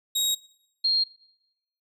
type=tone pair in turn; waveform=25% pulse / sine; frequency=3787 / 4227 Hz; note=A#7 / C8; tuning=+27 / +17 cents; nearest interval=major second; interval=190 cents; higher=second; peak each=-19 dBFS; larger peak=neither; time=0.15-0.35 / 0.84-1.04 s; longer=neither; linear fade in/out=10 ms; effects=noise-tail reverb RT60 0.8 s tail -20 dB re dry